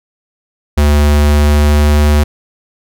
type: tone with pitch glide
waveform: square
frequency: 73.5 to 74.27 Hz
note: D2 to D2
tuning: +2 to +20 cents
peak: -7 dBFS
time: 0.77-2.24 s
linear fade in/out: 10 ms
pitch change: +18 cents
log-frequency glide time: 1.1-2.09 s
effects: none